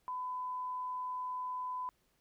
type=tone; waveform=sine; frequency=1005 Hz; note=B5; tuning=30 cents sharp; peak=-36 dBFS; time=0.08-1.89 s; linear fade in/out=0 ms; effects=pink hiss -75 dBFS RMS until 2.2 s